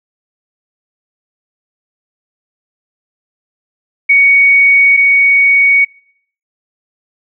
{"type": "tone pair in turn", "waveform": "sine", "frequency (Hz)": [2236, 2236], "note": ["C#7", "C#7"], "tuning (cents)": [14, 14], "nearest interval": "unison", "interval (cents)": 0, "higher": "neither", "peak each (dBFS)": [-4, -5], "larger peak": "first", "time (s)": [[4.09, 4.97], [4.97, 5.85]], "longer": "neither", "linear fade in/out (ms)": 10, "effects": ["noise-tail reverb RT60 0.6 s tail -24 dB re dry"]}